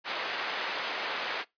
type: band-pass noise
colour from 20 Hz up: white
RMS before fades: -34 dBFS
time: 0.04-1.45 s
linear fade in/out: 50 ms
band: 470 to 2700 Hz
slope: 12 dB/octave
effects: noise-tail reverb RT60 0.2 s tail -23 dB re dry + resampled to 11025 Hz